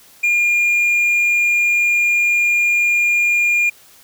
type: tone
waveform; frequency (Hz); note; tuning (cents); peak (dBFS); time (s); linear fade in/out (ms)
triangle; 2414; D7; +47; -11; 0.23-3.7; 10
effects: white hiss -47 dBFS RMS until 4.03 s